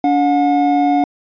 triangle tone pair together, 286.9 / 723 Hz, D4 / F#5, -40 / -40 cents, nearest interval octave + major third, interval 1600 cents, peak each -12 dBFS, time 0.04-1.04 s, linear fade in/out 2 ms, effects resampled to 11025 Hz

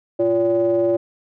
triangle ring-modulated tone, 112.2 Hz, A2, 34 cents sharp, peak -10 dBFS, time 0.19-0.97 s, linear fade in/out 10 ms, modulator 459 Hz, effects none

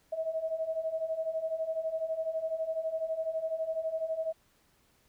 sine beating tone pair, 635 / 647 Hz, D#5 / E5, +35 / -32 cents, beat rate 12 Hz, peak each -36 / -32 dBFS, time 0.12-4.33 s, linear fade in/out 10 ms, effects pink hiss -68 dBFS RMS until 5.08 s

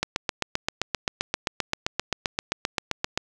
click train, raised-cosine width 0.2 ms, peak -6 dBFS, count 25, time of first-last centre 0.03-3.175 s, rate 7.63 Hz, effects none

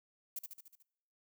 violet noise with echo, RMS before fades -40 dBFS, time 0.36-0.39 s, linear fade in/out 5 ms, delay 73 ms, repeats 6, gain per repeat -4 dB, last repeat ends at 0.828 s, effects noise-tail reverb RT60 0.9 s tail -25 dB re dry

